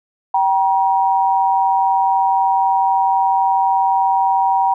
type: tone pair together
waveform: sine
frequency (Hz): 775.8 / 952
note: G5 / A#5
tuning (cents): -18 / +36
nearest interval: major third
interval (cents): 354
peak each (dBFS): -15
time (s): 0.34-4.74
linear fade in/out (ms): 5
effects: none